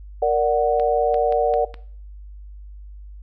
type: chord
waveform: sine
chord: Bb augmented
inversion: none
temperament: equal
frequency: 466.2 / 587.3 / 740 Hz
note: Bb4 / D5 / F#5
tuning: 0 / 0 / 0 cents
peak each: -20 dBFS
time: 0.22-1.65 s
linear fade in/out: 5 ms
type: clicks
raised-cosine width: 0.3 ms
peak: -21 dBFS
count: 5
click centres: 0.798 / 1.143 / 1.324 / 1.539 / 1.742 s
effects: noise-tail reverb RT60 0.5 s tail -18 dB re dry + added 50 Hz sine -36 dBFS peak until 3.22 s